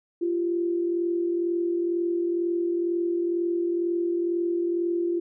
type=tone pair together; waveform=sine; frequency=343.8 / 385.9 Hz; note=F4 / G4; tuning=-27 / -27 cents; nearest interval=major second; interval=200 cents; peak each=-23 / -33 dBFS; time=0.21-5.2 s; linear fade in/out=10 ms; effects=none